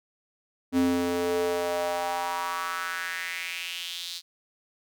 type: tone with high-pass filter sweep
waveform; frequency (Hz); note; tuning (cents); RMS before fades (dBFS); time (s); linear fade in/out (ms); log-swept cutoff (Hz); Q
square; 87.31; F2; 0; -29; 0.72-4.22; 50; 250 to 4200; 3.7
effects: none